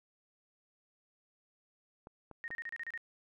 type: clicks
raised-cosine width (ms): 1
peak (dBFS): -35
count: 3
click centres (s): 2.071 / 2.313 / 2.505
type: tone bursts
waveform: sine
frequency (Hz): 1857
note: A#6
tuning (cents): -7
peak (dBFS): -38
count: 8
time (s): 2.44-2.976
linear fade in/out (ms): 0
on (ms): 39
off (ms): 32
effects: none